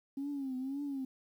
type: tone with vibrato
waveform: sine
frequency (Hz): 271.1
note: C#4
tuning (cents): -38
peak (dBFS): -34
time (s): 0.17-1.05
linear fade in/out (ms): 5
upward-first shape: triangle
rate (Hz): 1.9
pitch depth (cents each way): 120
effects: tanh soft clip ceiling -31 dBFS + 11-bit